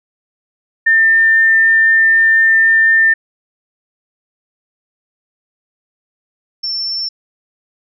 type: tone pair in turn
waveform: sine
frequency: 1799 / 5391 Hz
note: A6 / E8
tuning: +38 / +38 cents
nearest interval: octave + perfect fifth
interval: 1900 cents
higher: second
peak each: -7 / -17 dBFS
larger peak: first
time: 0.86-3.14 / 6.63-7.09 s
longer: first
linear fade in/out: 10 ms
effects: none